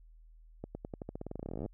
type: accelerating click train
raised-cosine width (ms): 2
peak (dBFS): -26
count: 26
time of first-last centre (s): 0.64-1.661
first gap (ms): 110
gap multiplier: 0.9
effects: added 40 Hz sine -54 dBFS peak until 1.73 s